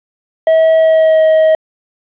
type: tone with pitch glide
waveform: triangle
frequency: 644 to 633.3 Hz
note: E5 to D#5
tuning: -41 to +30 cents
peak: -4 dBFS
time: 0.47-1.55 s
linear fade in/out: 2 ms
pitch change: -29 cents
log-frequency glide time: 0.76-1.23 s
effects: resampled to 8000 Hz + 7-bit